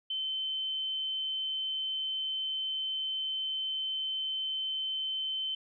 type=tone; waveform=sine; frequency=3076 Hz; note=G7; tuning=33 cents flat; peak=-31 dBFS; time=0.1-5.55 s; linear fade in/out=5 ms; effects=none